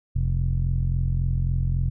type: tone with low-pass filter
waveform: sawtooth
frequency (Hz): 43.65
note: F1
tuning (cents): 0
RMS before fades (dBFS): -23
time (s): 0.15-1.9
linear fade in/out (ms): 10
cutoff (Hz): 120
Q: 4.2
effects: none